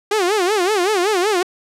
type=tone with vibrato; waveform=sawtooth; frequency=390 Hz; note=G4; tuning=9 cents flat; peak=-11 dBFS; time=0.11-1.43 s; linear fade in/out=5 ms; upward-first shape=sine; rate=5.3 Hz; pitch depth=200 cents each way; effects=low-pass 10000 Hz 12 dB/octave